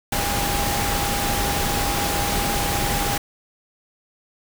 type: tone in noise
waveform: sine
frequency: 810 Hz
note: G#5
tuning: 43 cents flat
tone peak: -27 dBFS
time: 0.12-3.18 s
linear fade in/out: 5 ms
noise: pink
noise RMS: -23 dBFS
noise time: 0.12-3.18 s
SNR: -7 dB
effects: none